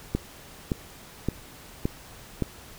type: click train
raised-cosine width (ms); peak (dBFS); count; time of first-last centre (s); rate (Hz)
3; -11; 5; 0.15-2.423; 1.76
effects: pink hiss -47 dBFS RMS until 2.78 s